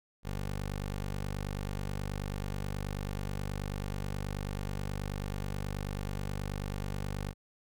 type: tone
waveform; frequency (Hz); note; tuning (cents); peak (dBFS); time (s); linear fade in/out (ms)
15% pulse; 49.31; G1; +11; -28; 0.23-7.34; 50
effects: none